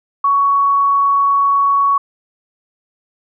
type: tone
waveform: sine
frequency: 1118 Hz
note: C#6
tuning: 14 cents sharp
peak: -10 dBFS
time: 0.24-1.98 s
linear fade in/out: 5 ms
effects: none